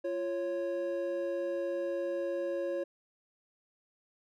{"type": "tone pair together", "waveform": "triangle", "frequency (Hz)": [345.9, 551], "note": ["F4", "C#5"], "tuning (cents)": [-17, -11], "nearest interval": "minor sixth", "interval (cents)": 806, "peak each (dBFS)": [-34, -31], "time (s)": [0.04, 2.84], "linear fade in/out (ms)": 10, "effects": []}